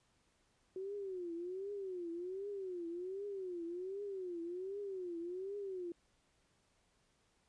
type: tone with vibrato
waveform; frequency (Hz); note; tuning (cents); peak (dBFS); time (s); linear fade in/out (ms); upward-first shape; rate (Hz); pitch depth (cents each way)
sine; 370; F#4; 0; -40; 0.76-5.92; 2; triangle; 1.3; 190
effects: pink hiss -75 dBFS RMS until 7.48 s + resampled to 22050 Hz